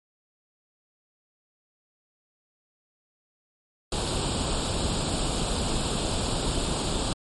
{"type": "noise with comb filter", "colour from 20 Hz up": "pink", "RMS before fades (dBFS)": -27, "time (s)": [3.92, 7.13], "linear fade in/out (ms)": 2, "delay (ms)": 0.25, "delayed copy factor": 0.75, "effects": ["MP3 48 kbps"]}